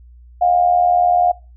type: tone with amplitude modulation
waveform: sine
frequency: 711 Hz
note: F5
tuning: 31 cents sharp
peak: -8 dBFS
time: 0.41-1.32 s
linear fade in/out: 10 ms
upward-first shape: sine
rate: 80.2 Hz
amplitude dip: 65%
effects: noise-tail reverb RT60 0.3 s tail -22 dB re dry + added 60 Hz sine -40 dBFS peak until 1.56 s